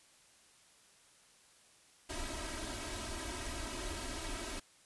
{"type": "noise with comb filter", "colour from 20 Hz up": "pink", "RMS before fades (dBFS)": -41, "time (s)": [2.09, 4.6], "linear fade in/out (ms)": 10, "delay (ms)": 3.1, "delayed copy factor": 0.95, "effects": ["white hiss -64 dBFS RMS until 4.85 s", "resampled to 24000 Hz"]}